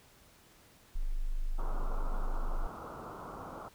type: tone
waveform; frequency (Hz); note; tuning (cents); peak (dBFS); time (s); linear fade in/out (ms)
sine; 25.29; G#0; -45; -29; 0.95-2.67; 10
type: low-pass noise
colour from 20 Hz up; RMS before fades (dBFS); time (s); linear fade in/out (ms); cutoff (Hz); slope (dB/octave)
white; -45; 1.58-3.69; 10; 1400; 96
effects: pink hiss -61 dBFS RMS until 3.74 s